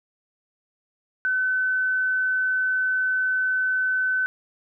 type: tone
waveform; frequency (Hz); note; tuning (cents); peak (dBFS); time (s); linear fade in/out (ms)
sine; 1516; F#6; +42; -20; 1.25-4.26; 0
effects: none